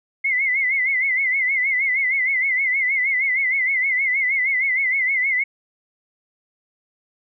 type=tone with vibrato; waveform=sine; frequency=2093 Hz; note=C7; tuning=in tune; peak=-17 dBFS; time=0.24-5.44 s; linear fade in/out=10 ms; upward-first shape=sine; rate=6.4 Hz; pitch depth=97 cents each way; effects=none